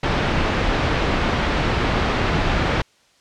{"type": "low-pass noise", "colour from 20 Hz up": "pink", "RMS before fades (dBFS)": -20, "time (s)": [0.03, 2.82], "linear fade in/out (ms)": 5, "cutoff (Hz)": 3000, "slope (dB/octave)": 12, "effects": ["white hiss -57 dBFS RMS until 3.2 s", "low-pass 6000 Hz 12 dB/octave"]}